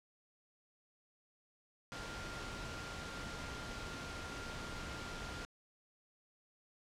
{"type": "tone in noise", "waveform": "sine", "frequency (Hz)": 1396.9, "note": "F6", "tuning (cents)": 0, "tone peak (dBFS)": -50, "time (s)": [1.92, 5.45], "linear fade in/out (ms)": 0, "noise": "pink", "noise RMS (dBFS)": -45, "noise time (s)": [1.92, 5.45], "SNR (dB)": -8, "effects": ["low-pass 6000 Hz 12 dB/octave"]}